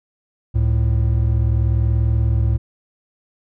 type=tone pair together; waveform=triangle; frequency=69.3 / 110 Hz; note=C#2 / A2; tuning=0 / 0 cents; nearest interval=minor sixth; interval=800 cents; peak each=-15 dBFS; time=0.54-2.58 s; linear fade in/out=20 ms; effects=none